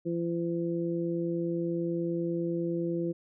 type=harmonic tone; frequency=169.8 Hz; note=F3; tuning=48 cents flat; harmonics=1 / 2 / 3; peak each=-33 / -30 / -37 dBFS; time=0.05-3.13 s; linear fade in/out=20 ms; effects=none